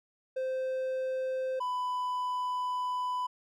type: tone pair in turn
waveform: triangle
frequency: 520 / 997.6 Hz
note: C5 / B5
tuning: -11 / +17 cents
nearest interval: major seventh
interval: 1128 cents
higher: second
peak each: -28 dBFS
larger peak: neither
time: 0.36-1.6 / 1.6-3.27 s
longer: second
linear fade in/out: 10 ms
effects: none